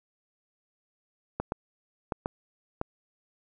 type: clicks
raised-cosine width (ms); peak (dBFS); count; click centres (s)
1; -15; 5; 1.4 / 1.521 / 2.122 / 2.259 / 2.814
effects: none